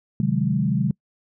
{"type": "chord", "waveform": "sine", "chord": "Ab dominant seventh", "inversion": "first", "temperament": "equal with one note detuned", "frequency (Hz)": [130.81, 152.36, 185, 207.7], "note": ["C3", "Eb3", "Gb3", "Ab3"], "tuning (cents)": [0, -36, 0, 0], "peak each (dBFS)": -24, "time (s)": [0.2, 0.91], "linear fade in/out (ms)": 2, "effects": ["noise-tail reverb RT60 0.1 s tail -26 dB re dry"]}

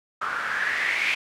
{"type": "noise with low-pass filter sweep", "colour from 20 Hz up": "blue", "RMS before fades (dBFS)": -26, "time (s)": [0.21, 1.15], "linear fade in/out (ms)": 10, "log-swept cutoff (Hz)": [1300, 2400], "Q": 6.8, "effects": []}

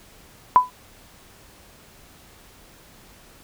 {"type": "tone with exponential decay", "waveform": "sine", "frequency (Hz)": 1000, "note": "B5", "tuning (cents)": 21, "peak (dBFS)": -5, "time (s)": [0.56, 0.7], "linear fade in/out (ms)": 0, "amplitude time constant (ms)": 30, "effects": ["pink hiss -50 dBFS RMS until 3.43 s"]}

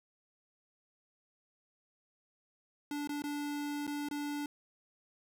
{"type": "tone with dropouts", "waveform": "square", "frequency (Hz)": 291.2, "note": "D4", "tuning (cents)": -15, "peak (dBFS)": -36, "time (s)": [2.91, 4.46], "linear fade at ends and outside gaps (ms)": 2, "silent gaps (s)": [[3.074, 3.092], [3.221, 3.239], [3.868, 3.876], [4.087, 4.111]], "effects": []}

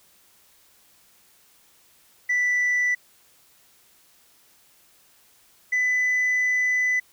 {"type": "tone pair in turn", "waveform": "sine", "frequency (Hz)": [1975.5, 1999.6], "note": ["B6", "B6"], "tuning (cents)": [0, 21], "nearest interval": "unison", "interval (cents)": 21, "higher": "second", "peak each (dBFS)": -17, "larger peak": "neither", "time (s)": [[2.29, 2.95], [5.72, 7]], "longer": "second", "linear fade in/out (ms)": 10, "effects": ["tanh soft clip ceiling -18 dBFS", "white hiss -58 dBFS RMS until 7.12 s"]}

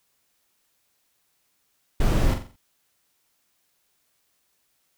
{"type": "noise with echo", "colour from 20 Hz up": "brown", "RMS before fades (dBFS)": -20, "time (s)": [2, 2.34], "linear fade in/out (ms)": 5, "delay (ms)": 44, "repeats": 5, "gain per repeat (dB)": -7, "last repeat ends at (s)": 2.56, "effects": ["white hiss -70 dBFS RMS until 4.97 s"]}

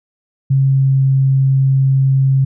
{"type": "tone with pitch glide", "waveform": "sine", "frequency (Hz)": [135.4, 134.54], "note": ["C#3", "C3"], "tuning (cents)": [-40, 49], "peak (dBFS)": -9, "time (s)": [0.5, 2.45], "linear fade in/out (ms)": 10, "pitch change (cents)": -11, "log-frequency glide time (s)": [0.64, 1.02], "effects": []}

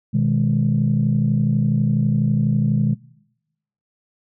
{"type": "chord", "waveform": "sine", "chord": "G# minor", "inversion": "first", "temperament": "equal", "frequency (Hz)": [123.47, 155.56, 207.7], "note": ["B2", "D#3", "G#3"], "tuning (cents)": [0, 0, 0], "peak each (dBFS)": -19, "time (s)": [0.13, 2.95], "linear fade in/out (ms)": 20, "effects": ["noise-tail reverb RT60 0.9 s tail -23 dB re dry", "tanh soft clip ceiling -8 dBFS"]}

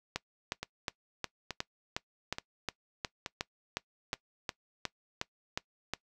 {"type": "two click trains", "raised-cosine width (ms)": 0.2, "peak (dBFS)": [-19, -15], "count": [5, 17], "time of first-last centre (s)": [[0.63, 4.139], [0.16, 5.936]], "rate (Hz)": [1.14, 2.77], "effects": ["noise-tail reverb RT60 0.1 s tail -21 dB re dry"]}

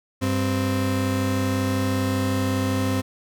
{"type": "tone pair together", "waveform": "35% pulse", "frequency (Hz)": [98, 261.3], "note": ["G2", "C4"], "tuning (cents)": [0, -2], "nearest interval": "octave + perfect fourth", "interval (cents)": 1698, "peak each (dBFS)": -22, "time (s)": [0.21, 3.02], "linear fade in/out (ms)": 20, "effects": []}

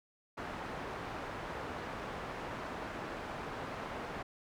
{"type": "low-pass noise", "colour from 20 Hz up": "white", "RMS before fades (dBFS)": -42, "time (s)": [0.37, 4.23], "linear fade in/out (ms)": 10, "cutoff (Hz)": 1200, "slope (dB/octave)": 12, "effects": []}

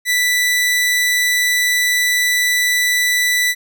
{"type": "tone", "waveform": "sawtooth", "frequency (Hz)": 1976, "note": "B6", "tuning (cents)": 0, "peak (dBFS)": -10, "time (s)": [0.05, 3.55], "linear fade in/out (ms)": 50, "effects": []}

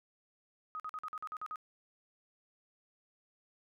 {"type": "tone bursts", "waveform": "sine", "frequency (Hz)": 1256, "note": "D#6", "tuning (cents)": 16, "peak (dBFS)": -38, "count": 9, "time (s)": [0.75, 1.558], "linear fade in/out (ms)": 0, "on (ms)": 48, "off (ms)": 47, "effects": []}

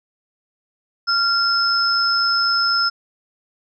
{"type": "tone pair together", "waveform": "sine", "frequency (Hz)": [1384, 5204], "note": ["F6", "E8"], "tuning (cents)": [-16, -23], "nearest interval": "octave + major seventh", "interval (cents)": 2293, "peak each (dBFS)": -18, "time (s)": [1.07, 2.9], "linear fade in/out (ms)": 20, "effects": []}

